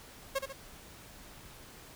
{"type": "tone with echo", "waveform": "sawtooth", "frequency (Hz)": 542, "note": "C#5", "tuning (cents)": -39, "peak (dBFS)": -25, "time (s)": [0.35, 0.39], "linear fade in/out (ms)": 10, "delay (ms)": 70, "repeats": 2, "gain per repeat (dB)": -6, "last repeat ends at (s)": 0.53, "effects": ["pink hiss -52 dBFS RMS until 1.95 s"]}